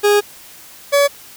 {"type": "tone pair in turn", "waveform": "40% pulse", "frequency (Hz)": [412, 567.7], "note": ["G#4", "C#5"], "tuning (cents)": [-14, 41], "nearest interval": "tritone", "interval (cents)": 555, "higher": "second", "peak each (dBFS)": -9, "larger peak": "neither", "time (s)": [[0.03, 0.21], [0.92, 1.08]], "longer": "first", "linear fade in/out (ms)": 20, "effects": ["white hiss -40 dBFS RMS until 1.36 s"]}